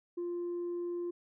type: tone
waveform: sine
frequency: 348.7 Hz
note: F4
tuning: 3 cents flat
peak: -32 dBFS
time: 0.17-1.11 s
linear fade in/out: 10 ms
effects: tanh soft clip ceiling -32 dBFS